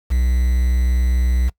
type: tone with quantisation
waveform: triangle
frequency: 61.9 Hz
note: B1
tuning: 5 cents sharp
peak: -12 dBFS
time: 0.1-1.5 s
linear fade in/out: 20 ms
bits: 6
effects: noise-tail reverb RT60 0.1 s tail -21 dB re dry